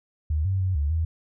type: tone with pitch steps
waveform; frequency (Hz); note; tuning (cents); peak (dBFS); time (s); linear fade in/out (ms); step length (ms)
sine; 76.6 / 95.7 / 93.4 / 72.4 / 81.1; D#2 / G2 / F#2 / D2 / E2; -27 / -41 / +17 / -24 / -28; -21; 0.3-1.05; 5; 150
effects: none